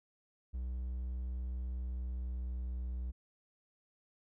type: tone with pitch glide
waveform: triangle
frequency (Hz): 62.3 to 61.83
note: B1 to B1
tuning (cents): +16 to +3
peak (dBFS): -34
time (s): 0.53-3.12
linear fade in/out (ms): 20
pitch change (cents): -13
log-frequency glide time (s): 1.6-2.69
effects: none